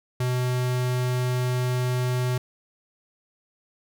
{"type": "tone", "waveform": "square", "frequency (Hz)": 125.5, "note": "B2", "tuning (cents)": 28, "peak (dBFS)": -23, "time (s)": [0.2, 2.38], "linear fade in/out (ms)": 5, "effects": []}